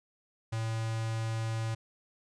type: tone with notch filter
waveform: square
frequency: 112.5 Hz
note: A2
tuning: 39 cents sharp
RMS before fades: -33 dBFS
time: 0.52-1.75 s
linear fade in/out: 10 ms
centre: 380 Hz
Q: 1.8
effects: resampled to 22050 Hz + 12-bit